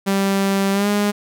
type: tone with pitch glide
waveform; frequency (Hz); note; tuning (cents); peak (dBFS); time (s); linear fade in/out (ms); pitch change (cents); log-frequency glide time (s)
sawtooth; 196 to 205.5; G3 to G#3; 0 to -18; -12; 0.06-1.12; 20; +82; 0.72-0.88
effects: none